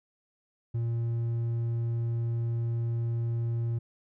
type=tone with hard clipping; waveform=sine; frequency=116.54 Hz; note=A#2; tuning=in tune; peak=-28 dBFS; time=0.74-3.79 s; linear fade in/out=10 ms; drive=3 dB; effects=none